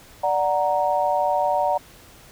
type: chord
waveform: sine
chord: D augmented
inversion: none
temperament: equal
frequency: 587.3 / 740 / 932.3 Hz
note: D5 / F#5 / A#5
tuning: 0 / 0 / 0 cents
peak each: -23 / -22 / -23 dBFS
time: 0.23-1.78 s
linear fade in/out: 10 ms
effects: pink hiss -48 dBFS RMS until 2.31 s